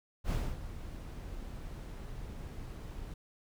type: noise with ADSR envelope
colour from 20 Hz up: brown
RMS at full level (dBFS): -30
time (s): 0.24-3.14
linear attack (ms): 61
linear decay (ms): 260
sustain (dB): -13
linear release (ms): 4
effects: none